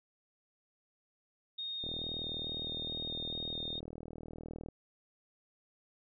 sine tone with vibrato, 3685 Hz, A#7, 21 cents flat, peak -37 dBFS, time 1.58-3.8 s, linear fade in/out 10 ms, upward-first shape square, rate 2.3 Hz, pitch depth 10 cents each way
click train, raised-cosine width 2 ms, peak -31 dBFS, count 114, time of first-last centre 1.84-4.686 s, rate 39.7 Hz
effects none

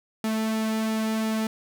sawtooth tone with flanger, 220 Hz, A3, in tune, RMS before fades -26 dBFS, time 0.24-1.47 s, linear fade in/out 2 ms, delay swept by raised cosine 1.9 to 2.68 ms, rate 2.9 Hz, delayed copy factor -0.6, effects none

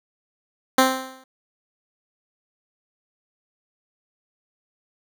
10% pulse tone with exponential decay, 261.6 Hz, C4, in tune, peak -3 dBFS, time 0.78-1.24 s, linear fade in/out 5 ms, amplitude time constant 100 ms, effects none

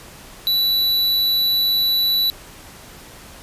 square tone, 3951 Hz, B7, in tune, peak -16 dBFS, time 0.47-2.3 s, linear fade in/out 0 ms, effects pink hiss -41 dBFS RMS until 3.42 s + resampled to 32000 Hz

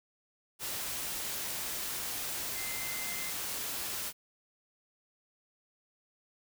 sine tone in noise, 2076 Hz, C7, 14 cents flat, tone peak -42 dBFS, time 2.54-3.33 s, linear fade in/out 50 ms, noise white, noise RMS -37 dBFS, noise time 0.59-4.13 s, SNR -8 dB, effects none

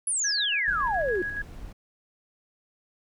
sine exponential sweep, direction down, 10548 to 342 Hz, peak -24 dBFS, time 0.07-1.22 s, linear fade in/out 2 ms
sine tone with tremolo, 1661.2 Hz, G#6, in tune, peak -28 dBFS, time 0.24-1.42 s, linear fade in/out 5 ms, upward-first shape square, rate 7.1 Hz, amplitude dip 40%
brown noise, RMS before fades -40 dBFS, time 0.67-1.73 s, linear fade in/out 10 ms
effects none

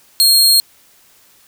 sawtooth tone, 4247 Hz, C8, 25 cents sharp, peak -5 dBFS, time 0.2-0.6 s, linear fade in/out 0 ms, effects white hiss -50 dBFS RMS until 1.47 s

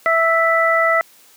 harmonic tone, 659.3 Hz, E5, in tune, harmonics 1 / 2 / 3, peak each -17 / -17 / -17 dBFS, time 0.06-1.01 s, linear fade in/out 0 ms, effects white hiss -49 dBFS RMS until 1.36 s + high-pass 200 Hz 12 dB/octave

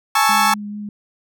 35% pulse chord, A major seventh, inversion third, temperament equal, 830.6 / 880 / 1108.7 / 1318.5 Hz, G#5 / A5 / C#6 / E6, 0 / 0 / 0 / 0 cents, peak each -17 dBFS, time 0.15-0.54 s, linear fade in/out 5 ms
sine tone with vibrato, 207.2 Hz, G#3, 4 cents flat, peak -26 dBFS, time 0.29-0.89 s, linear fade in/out 2 ms, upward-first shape triangle, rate 4.6 Hz, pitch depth 15 cents each way
effects none

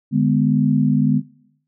sine chord, G# diminished, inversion second, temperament just, 149.51 / 207.7 / 249.2 Hz, D3 / G#3 / B3, +31 / 0 / +16 cents, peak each -18 dBFS, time 0.11-1.22 s, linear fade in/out 50 ms, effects noise-tail reverb RT60 0.7 s tail -19 dB re dry

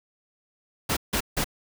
pink noise bursts, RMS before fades -25 dBFS, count 3, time 0.89-1.444 s, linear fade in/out 10 ms, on 78 ms, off 160 ms, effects none

